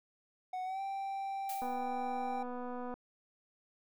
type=tone with pitch glide; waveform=triangle; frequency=740 to 782.6 Hz; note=F#5 to G5; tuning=0 to -3 cents; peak=-34 dBFS; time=0.53-2.43 s; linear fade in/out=5 ms; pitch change=+97 cents; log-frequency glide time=0.64-0.81 s
type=noise with exponential decay; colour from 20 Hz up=blue; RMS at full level=-42 dBFS; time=1.49-1.9 s; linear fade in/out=5 ms; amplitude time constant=87 ms
type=click train; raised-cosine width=1 ms; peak=-30 dBFS; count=327; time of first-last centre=1.62-2.94 s; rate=247 Hz
effects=none